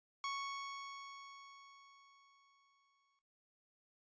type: tone with exponential decay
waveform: sawtooth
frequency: 1108.7 Hz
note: C#6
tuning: in tune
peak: -34 dBFS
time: 0.24-3.19 s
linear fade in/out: 1 ms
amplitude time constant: 640 ms
effects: noise-tail reverb RT60 0.5 s tail -17 dB re dry + resampled to 16000 Hz